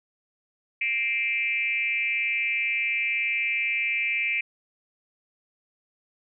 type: tone with frequency modulation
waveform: sine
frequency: 2349 Hz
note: D7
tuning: in tune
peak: -23 dBFS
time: 0.81-4.41 s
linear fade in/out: 5 ms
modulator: 241 Hz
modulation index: 1
effects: none